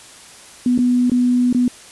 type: tone with dropouts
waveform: sine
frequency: 246.9 Hz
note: B3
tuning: in tune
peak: -12 dBFS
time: 0.66-1.68 s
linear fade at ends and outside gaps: 2 ms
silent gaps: 0.778-0.788 / 1.098-1.117 / 1.528-1.547 s
effects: white hiss -41 dBFS RMS until 1.91 s + resampled to 24000 Hz